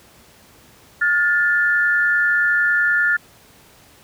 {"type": "tone pair together", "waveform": "sine", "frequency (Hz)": [1423.5, 1754], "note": ["F6", "A6"], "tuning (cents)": [33, -6], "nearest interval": "major third", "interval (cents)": 361, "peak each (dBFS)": -17, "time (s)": [1.01, 3.17], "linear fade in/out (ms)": 10, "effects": ["pink hiss -49 dBFS RMS until 4.03 s", "high-pass 60 Hz 12 dB/octave"]}